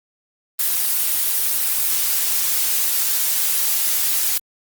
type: noise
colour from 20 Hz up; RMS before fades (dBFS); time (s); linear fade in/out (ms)
blue; -19; 0.59-4.38; 5
effects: Opus 24 kbps